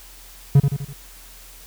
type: tone with echo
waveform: triangle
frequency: 140 Hz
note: C#3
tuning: 18 cents sharp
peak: -6 dBFS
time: 0.55-0.6 s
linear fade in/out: 5 ms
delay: 83 ms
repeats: 4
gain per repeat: -6 dB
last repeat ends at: 0.932 s
effects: added 42 Hz sine -45 dBFS peak until 1.66 s + white hiss -45 dBFS RMS until 1.66 s